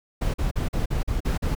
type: noise bursts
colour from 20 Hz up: brown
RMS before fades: -24 dBFS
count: 8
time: 0.21-1.551 s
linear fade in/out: 10 ms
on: 130 ms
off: 43 ms
effects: none